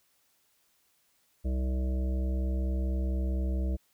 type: harmonic tone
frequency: 64.3 Hz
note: C2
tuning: 30 cents flat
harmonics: 1 / 3 / 5 / 7 / 9 / 10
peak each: -27 / -38 / -41 / -47 / -46 / -50 dBFS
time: 1.44-3.77 s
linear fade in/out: 20 ms
effects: white hiss -70 dBFS RMS until 3.93 s